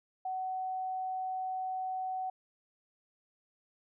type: tone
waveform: sine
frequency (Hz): 750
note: F#5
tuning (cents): +23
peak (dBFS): -33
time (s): 0.25-2.3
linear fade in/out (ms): 5
effects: none